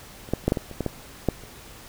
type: clicks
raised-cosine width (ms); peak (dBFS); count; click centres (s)
2; -27 / -8 / -30 / -6 / -6 / -13 / -23 / -12 / -11 / -6 / -30; 11; 0.289 / 0.336 / 0.439 / 0.48 / 0.521 / 0.572 / 0.713 / 0.807 / 0.863 / 1.287 / 1.437
effects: pink hiss -45 dBFS RMS until 1.88 s